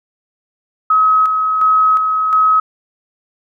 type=tone with tremolo; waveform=sine; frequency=1276 Hz; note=D#6; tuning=43 cents sharp; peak=-8 dBFS; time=0.9-2.6 s; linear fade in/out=5 ms; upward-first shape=square; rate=1.4 Hz; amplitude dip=40%; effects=none